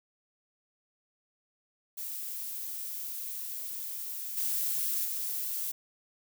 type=noise with level steps; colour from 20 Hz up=violet; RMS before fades=-38 / -31 / -34 dBFS; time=1.97-5.72 s; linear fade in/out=10 ms; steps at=4.37 / 5.05 s; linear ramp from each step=5 ms; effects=none